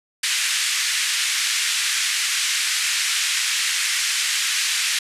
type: band-pass noise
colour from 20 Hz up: pink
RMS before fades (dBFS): -22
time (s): 0.23-4.99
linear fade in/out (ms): 5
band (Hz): 1800 to 9500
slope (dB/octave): 24
effects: resampled to 32000 Hz